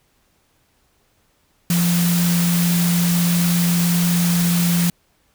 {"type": "tone in noise", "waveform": "sine", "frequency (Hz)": 173.1, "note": "F3", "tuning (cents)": -15, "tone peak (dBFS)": -15, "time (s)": [1.7, 4.9], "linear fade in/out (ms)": 2, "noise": "white", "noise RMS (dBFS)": -24, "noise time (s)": [1.7, 4.9], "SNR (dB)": 6, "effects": ["pink hiss -62 dBFS RMS until 5.34 s"]}